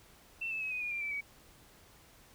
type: tone with pitch steps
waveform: sine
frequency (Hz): 2686 / 2622 / 2559 / 2497 / 2438 / 2379 / 2322 / 2266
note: E7 / E7 / D#7 / D#7 / D#7 / D7 / D7 / C#7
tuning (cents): +32 / -10 / +48 / +6 / -36 / +22 / -20 / +37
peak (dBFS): -34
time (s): 0.41-1.21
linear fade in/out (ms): 10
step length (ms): 100
effects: pink hiss -60 dBFS RMS until 2.34 s